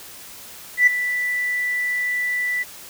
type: tone with ADSR envelope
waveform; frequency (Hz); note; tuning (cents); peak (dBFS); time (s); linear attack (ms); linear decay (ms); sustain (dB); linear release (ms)
sine; 1975.5; B6; 0; -7; 0.77-2.64; 100; 8; -13; 23
effects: tanh soft clip ceiling -5 dBFS + white hiss -40 dBFS RMS until 2.89 s